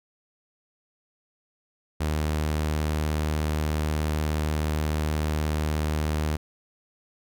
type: tone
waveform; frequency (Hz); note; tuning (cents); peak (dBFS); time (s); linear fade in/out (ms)
sawtooth; 76.6; D#2; -27; -20; 2-6.37; 10
effects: none